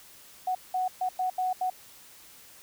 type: tone bursts at uneven times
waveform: sine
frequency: 740 Hz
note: F#5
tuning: in tune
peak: -25 dBFS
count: 6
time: 0.47-0.55 / 0.74-0.88 / 1.01-1.09 / 1.19-1.3 / 1.38-1.53 / 1.61-1.7 s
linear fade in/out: 5 ms
effects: white hiss -52 dBFS RMS until 2.62 s